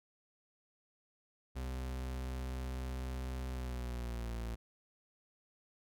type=tone with pitch glide; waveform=40% pulse; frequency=64 to 57.35 Hz; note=C2 to A#1; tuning=-38 to -28 cents; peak=-37 dBFS; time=1.55-4.56 s; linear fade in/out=20 ms; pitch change=-190 cents; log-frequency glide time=3.5-4.34 s; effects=none